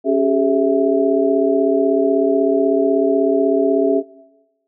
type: tone cluster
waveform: sine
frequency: 276.6 / 390 / 426.2 / 659 Hz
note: C#4 / G4 / G#4 / E5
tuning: -4 / -9 / +45 / -1 cents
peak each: -18 dBFS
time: 0.04-4.03 s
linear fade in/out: 50 ms
effects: noise-tail reverb RT60 1.0 s tail -20 dB re dry